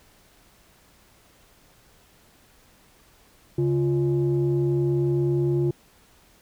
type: tone pair together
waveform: sine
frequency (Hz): 138.73 / 349.2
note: C#3 / F4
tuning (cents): +2 / 0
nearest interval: octave + major third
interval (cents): 1598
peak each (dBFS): -21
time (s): 3.58-5.71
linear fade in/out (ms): 5
effects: tanh soft clip ceiling -15 dBFS + pink hiss -57 dBFS RMS until 6.41 s